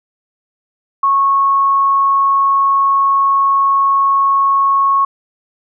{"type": "tone", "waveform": "sine", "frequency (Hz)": 1100, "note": "C#6", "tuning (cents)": -14, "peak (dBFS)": -9, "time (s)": [1.03, 5.05], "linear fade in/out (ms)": 5, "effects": []}